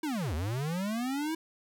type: linear two-way sweep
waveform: square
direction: down then up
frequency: 327.6 to 71.3 to 327.6 Hz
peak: -31 dBFS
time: 0.03-1.35 s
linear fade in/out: 5 ms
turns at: 0.34 s
effects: none